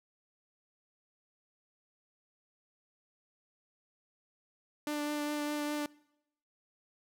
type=tone with vibrato; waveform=sawtooth; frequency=295.9 Hz; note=D4; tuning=13 cents sharp; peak=-29 dBFS; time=4.87-5.86 s; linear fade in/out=2 ms; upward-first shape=triangle; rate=4.9 Hz; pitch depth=15 cents each way; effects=noise-tail reverb RT60 0.8 s tail -23 dB re dry